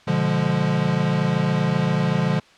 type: chord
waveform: square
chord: B diminished seventh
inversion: none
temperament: equal with one note detuned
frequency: 121.42 / 146.83 / 174.61 / 207.7 Hz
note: B2 / D3 / F3 / Ab3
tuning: -29 / 0 / 0 / 0 cents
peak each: -29 / -23 / -23 / -27 dBFS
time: 0.07-2.4 s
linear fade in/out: 10 ms
effects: white hiss -51 dBFS RMS until 2.57 s + low-pass 4000 Hz 12 dB/octave